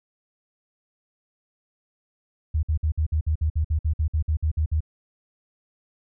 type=tone bursts; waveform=sine; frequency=77.78 Hz; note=D#2; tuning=in tune; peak=-19 dBFS; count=16; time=2.54-4.806 s; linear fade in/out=10 ms; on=91 ms; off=54 ms; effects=none